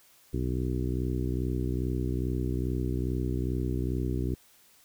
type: harmonic tone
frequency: 62.4 Hz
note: B1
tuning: 19 cents sharp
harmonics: 1 / 2 / 3 / 4 / 5 / 6 / 7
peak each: -31 / -32 / -40 / -36 / -36 / -37 / -45 dBFS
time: 0.33-4.35 s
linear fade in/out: 10 ms
effects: white hiss -60 dBFS RMS until 4.84 s